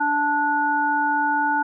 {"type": "harmonic tone", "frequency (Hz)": 292.6, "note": "D4", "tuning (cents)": -6, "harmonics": [1, 3, 5], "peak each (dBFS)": [-28, -20, -23], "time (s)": [0, 1.63], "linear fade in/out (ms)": 10, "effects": []}